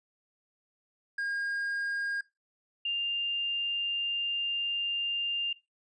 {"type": "tone pair in turn", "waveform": ["triangle", "sine"], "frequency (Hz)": [1622, 2799], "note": ["G#6", "F7"], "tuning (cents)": [-41, 3], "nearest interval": "major sixth", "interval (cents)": 944, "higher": "second", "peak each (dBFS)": -28, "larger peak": "neither", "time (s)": [[1.18, 2.21], [2.85, 5.53]], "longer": "second", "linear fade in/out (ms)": 5, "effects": ["noise-tail reverb RT60 0.2 s tail -18 dB re dry", "resampled to 22050 Hz"]}